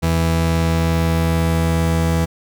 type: tone pair together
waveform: 45% pulse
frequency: 82.41 / 164.81 Hz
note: E2 / E3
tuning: 0 / 0 cents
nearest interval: octave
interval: 1200 cents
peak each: -18 dBFS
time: 0.02-2.26 s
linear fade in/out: 20 ms
effects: none